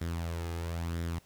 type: tone with flanger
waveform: sawtooth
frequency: 84.1 Hz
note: E2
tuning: 35 cents sharp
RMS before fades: -35 dBFS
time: 0.01-1.19 s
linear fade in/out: 5 ms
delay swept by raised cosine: 0.55 to 2.45 ms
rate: 1 Hz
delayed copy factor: +0.5
effects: pink hiss -63 dBFS RMS until 1.25 s